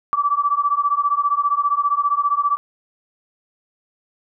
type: beating tone pair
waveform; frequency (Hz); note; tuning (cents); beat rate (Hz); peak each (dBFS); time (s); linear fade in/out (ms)
sine; 1149 / 1164; D6 / D6; -38 / -16; 15; -19; 0.13-2.57; 0
effects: none